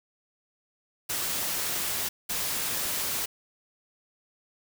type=noise bursts at uneven times; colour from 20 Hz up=white; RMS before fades=-30 dBFS; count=2; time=1.09-2.09 / 2.29-3.26 s; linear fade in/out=10 ms; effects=none